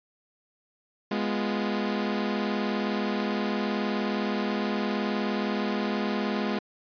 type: chord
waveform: sawtooth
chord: F diminished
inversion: first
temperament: equal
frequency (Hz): 207.7 / 246.9 / 349.2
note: Ab3 / Cb4 / F4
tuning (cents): 0 / 0 / 0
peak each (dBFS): -24 / -28 / -30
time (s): 1.11-6.59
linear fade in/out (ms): 5
effects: resampled to 11025 Hz